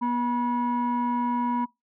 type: tone pair together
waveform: sine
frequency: 242.5 / 970 Hz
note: B3 / B5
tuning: -31 / -31 cents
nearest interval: 2 octaves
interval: 2400 cents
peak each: -24 dBFS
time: 0.01-1.66 s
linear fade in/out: 20 ms
effects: noise-tail reverb RT60 0.2 s tail -24 dB re dry + tanh soft clip ceiling -19 dBFS